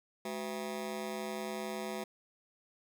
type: ring-modulated tone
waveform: 20% pulse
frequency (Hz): 293.1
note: D4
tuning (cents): -3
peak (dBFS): -29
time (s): 0.25-2.04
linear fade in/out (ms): 5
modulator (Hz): 81.2
effects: none